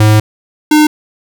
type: tone pair in turn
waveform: square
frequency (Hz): 107.3 / 303.5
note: A2 / D#4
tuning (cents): -43 / -43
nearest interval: octave + tritone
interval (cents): 1800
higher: second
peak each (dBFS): -5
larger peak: neither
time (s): 0-0.2 / 0.71-0.87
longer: first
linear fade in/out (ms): 5
effects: none